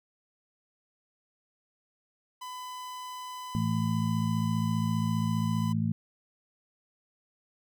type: tone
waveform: 45% pulse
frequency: 1004 Hz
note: B5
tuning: 28 cents sharp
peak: -38 dBFS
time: 2.41-5.73 s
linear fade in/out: 10 ms
type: harmonic tone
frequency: 55 Hz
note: A1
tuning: in tune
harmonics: 2 / 3 / 4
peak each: -30 / -30 / -30 dBFS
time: 3.55-5.92 s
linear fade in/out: 0 ms
effects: none